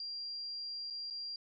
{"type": "tone with dropouts", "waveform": "sine", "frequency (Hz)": 4761, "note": "D8", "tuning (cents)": 23, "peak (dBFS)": -39, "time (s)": [0, 1.36], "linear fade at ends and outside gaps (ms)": 2, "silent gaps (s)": [[0.902, 0.906], [1.102, 1.107]], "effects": []}